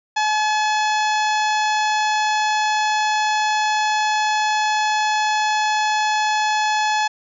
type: harmonic tone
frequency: 854 Hz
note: G#5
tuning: 48 cents sharp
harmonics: 1 / 2 / 3 / 4 / 5 / 6 / 7 / 8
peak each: -18 / -24 / -28 / -30 / -32 / -34 / -35 / -36 dBFS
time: 0.16-7.08 s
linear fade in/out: 10 ms
effects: none